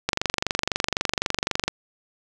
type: click train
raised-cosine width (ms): 0.2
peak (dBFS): -4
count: 39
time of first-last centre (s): 0.09-1.68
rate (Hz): 23.9
effects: none